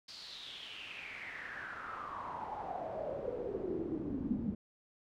brown noise with band-pass filter sweep, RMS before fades -41 dBFS, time 0.08-4.55 s, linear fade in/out 5 ms, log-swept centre 4700 to 210 Hz, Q 6.8, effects none

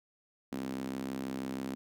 sawtooth tone with high-pass filter, 66.2 Hz, C2, 21 cents sharp, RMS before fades -38 dBFS, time 0.52-1.75 s, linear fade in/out 0 ms, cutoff 240 Hz, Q 3.8, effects none

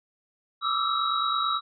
sine tone cluster, 1159 / 1290 / 1339 / 3841 Hz, D6 / E6 / E6 / B7, -23 / -38 / +27 / -49 cents, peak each -29 dBFS, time 0.61-1.61 s, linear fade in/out 50 ms, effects none

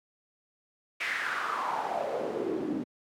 pink noise with band-pass filter sweep, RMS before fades -32 dBFS, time 1-2.84 s, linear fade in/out 10 ms, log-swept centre 2200 to 250 Hz, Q 4.2, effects high-pass 150 Hz 12 dB/octave

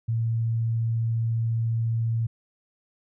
sine tone, 114.3 Hz, A#2, 34 cents flat, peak -22 dBFS, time 0.08-2.27 s, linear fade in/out 10 ms, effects none

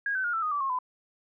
sine tone with pitch steps, 1637 / 1527.4 / 1425.1 / 1329.7 / 1240.6 / 1157.5 / 1080 / 1007.7 Hz, G#6 / G6 / F6 / E6 / D#6 / D6 / C#6 / B5, -25 / -45 / +35 / +15 / -5 / -25 / -45 / +35 cents, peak -26 dBFS, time 0.06-0.788 s, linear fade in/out 2 ms, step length 91 ms, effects none

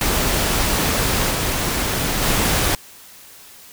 pink noise with level steps, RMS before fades -19 / -21 / -18 dBFS, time 0.01-2.75 s, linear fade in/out 2 ms, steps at 1.29 / 2.21 s, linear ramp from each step 20 ms, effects white hiss -43 dBFS RMS until 3.72 s

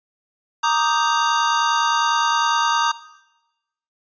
square chord, Eb major seventh, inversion second, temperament equal, 932.3 / 1174.7 / 1244.5 / 1568 Hz, Bb5 / D6 / Eb6 / G6, 0 / 0 / 0 / 0 cents, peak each -20 / -25 / -23 / -26 dBFS, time 0.63-2.92 s, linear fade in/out 10 ms, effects noise-tail reverb RT60 1.0 s tail -18 dB re dry + resampled to 16000 Hz

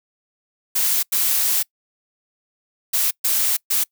blue noise bursts at uneven times, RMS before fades -19 dBFS, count 5, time 0.75-1.03 / 1.12-1.63 / 2.93-3.11 / 3.24-3.57 / 3.7-3.84 s, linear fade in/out 10 ms, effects noise-tail reverb RT60 0.1 s tail -25 dB re dry

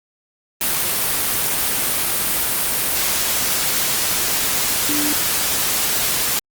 sine tone in noise, 296.5 Hz, D4, 17 cents sharp, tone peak -22 dBFS, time 4.89-5.13 s, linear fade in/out 2 ms, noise white, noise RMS -19 dBFS, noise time 0.61-6.39 s, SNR -6 dB, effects Opus 32 kbps

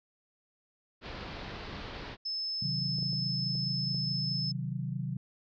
pink low-pass noise, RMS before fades -42 dBFS, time 1.01-2.17 s, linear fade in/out 50 ms, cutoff 4800 Hz, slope 48 dB/octave
clicks, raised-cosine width 2 ms, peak -36 dBFS, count 7, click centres 1.229 / 1.506 / 2.985 / 3.028 / 3.131 / 3.553 / 3.946 s
sine tone, 5230 Hz, E8, 15 cents flat, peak -32 dBFS, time 2.25-4.52 s, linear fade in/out 10 ms
sine chord, C diminished, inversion none, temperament equal, 130.81 / 155.56 / 185 Hz, C3 / Eb3 / Gb3, 0 / 0 / 0 cents, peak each -35 / -37 / -38 dBFS, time 2.62-5.17 s, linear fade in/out 5 ms
effects none

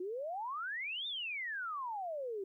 sine exponential two-way sweep, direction up then down, 347.4 to 3676 to 374.6 Hz, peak -37 dBFS, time 0-2.44 s, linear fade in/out 5 ms, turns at 1.07 s, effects 13-bit

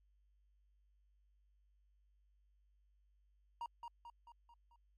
triangle tone with echo, 942 Hz, A#5, 18 cents sharp, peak -39 dBFS, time 3.61-3.66 s, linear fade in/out 2 ms, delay 220 ms, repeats 5, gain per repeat -5 dB, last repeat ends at 4.76 s, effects added 50 Hz sine -70 dBFS peak until 4.97 s + AAC 64 kbps

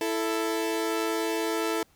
sawtooth tone pair together, 331.2 / 441.1 Hz, E4 / A4, +8 / +4 cents, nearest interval perfect fourth, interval 496 cents, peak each -25 dBFS, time 0.01-1.83 s, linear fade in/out 2 ms, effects pink hiss -63 dBFS RMS until 1.95 s

